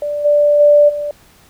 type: tone with level steps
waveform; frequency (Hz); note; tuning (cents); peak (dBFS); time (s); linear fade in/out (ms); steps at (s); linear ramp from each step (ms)
sine; 587; D5; -1; -17 / -8 / -5 / -18; 0.02-1.11; 2; 0.24 / 0.59 / 0.88; 20
effects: pink hiss -48 dBFS RMS until 1.49 s